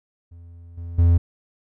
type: tone with level steps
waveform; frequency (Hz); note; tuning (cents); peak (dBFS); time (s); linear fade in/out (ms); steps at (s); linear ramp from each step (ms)
triangle; 85.3; F2; -40; -38 / -28 / -10; 0.31-1.18; 10; 0.77 / 0.98; 10
effects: none